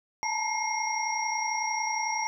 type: tone cluster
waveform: sine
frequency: 863 / 894 / 950 / 2138 / 5620 Hz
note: A5 / A5 / A#5 / C7 / F8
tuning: -34 / +27 / +33 / +37 / +10 cents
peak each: -33 / -33 / -37 / -32 / -34 dBFS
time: 0.23-2.27 s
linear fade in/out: 0 ms
effects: 10-bit